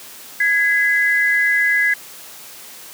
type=tone pair together; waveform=sine; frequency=1661.2 / 2023 Hz; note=G#6 / B6; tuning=0 / +41 cents; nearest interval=minor third; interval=341 cents; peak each=-16 dBFS; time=0.4-1.94 s; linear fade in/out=5 ms; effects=white hiss -38 dBFS RMS until 2.93 s + high-pass 150 Hz 12 dB/octave